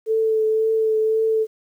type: tone with vibrato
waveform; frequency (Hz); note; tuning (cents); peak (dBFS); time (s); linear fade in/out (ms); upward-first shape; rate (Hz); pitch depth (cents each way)
sine; 440; A4; 0; -16; 0.06-1.47; 50; triangle; 1.9; 19
effects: 9-bit